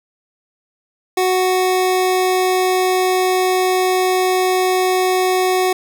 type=tone; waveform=25% pulse; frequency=370 Hz; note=F#4; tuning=in tune; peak=-10 dBFS; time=1.17-5.73 s; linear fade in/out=5 ms; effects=none